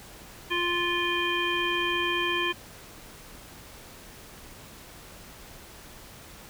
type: harmonic tone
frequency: 349.2 Hz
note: F4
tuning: in tune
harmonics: 1 / 3 / 5 / 7 / 9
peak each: -31 / -31 / -31 / -31 / -31 dBFS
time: 0.5-2.53 s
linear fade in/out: 20 ms
effects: pink hiss -47 dBFS RMS until 6.49 s